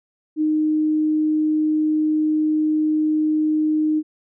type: tone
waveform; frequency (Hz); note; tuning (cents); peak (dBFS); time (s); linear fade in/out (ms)
sine; 308.4; D#4; -15; -16; 0.36-4.03; 50
effects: none